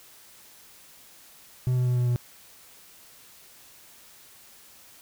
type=tone with pitch steps; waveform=triangle; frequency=126.5 / 125.34 / 124.18 / 123.04 / 121.91 Hz; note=B2 / B2 / B2 / B2 / B2; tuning=+42 / +26 / +10 / -6 / -22 cents; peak=-19 dBFS; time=1.67-2.16 s; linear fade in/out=0 ms; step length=98 ms; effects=white hiss -52 dBFS RMS until 5.01 s